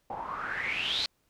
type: noise with low-pass filter sweep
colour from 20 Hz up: white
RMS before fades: -33 dBFS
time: 0.1-1.06 s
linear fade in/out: 2 ms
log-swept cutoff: 750 to 4300 Hz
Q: 9.2
effects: pink hiss -73 dBFS RMS until 1.29 s